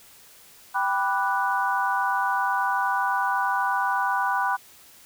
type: chord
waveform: sine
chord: G major seventh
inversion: none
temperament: equal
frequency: 784 / 987.8 / 1174.7 / 1480 Hz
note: G5 / B5 / D6 / F#6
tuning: 0 / 0 / 0 / 0 cents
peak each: -27 / -25 / -30 / -27 dBFS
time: 0.74-4.57 s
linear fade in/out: 20 ms
effects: white hiss -51 dBFS RMS until 5.05 s